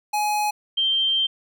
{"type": "tone pair in turn", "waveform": ["square", "sine"], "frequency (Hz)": [840, 3147], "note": ["G#5", "G7"], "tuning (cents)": [19, 6], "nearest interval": "octave + major seventh", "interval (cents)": 2287, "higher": "second", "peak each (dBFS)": [-21, -18], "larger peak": "second", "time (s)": [[0.13, 0.51], [0.77, 1.27]], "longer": "second", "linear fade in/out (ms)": 10, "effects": []}